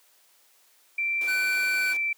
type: tone with pitch glide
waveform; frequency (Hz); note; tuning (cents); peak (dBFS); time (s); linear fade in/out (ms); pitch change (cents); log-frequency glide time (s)
sine; 2349 to 2335; D7 to D7; 0 to -11; -24; 0.98-2.13; 5; -11; 1.65-2.02
type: noise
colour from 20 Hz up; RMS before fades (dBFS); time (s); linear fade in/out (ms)
pink; -42; 1.21-1.97; 2
type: tone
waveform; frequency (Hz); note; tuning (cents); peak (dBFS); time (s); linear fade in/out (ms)
square; 1504; F#6; +28; -28; 1.27-1.94; 20
effects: white hiss -61 dBFS RMS until 2.17 s + high-pass 400 Hz 12 dB/octave